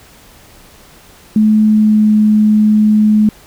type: tone with pitch glide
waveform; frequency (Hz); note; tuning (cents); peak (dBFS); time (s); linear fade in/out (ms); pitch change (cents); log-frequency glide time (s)
sine; 215 to 213.1; A3 to G#3; -40 to +45; -6; 1.36-3.29; 2; -15; 1.62-2.13
effects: pink hiss -42 dBFS RMS until 3.46 s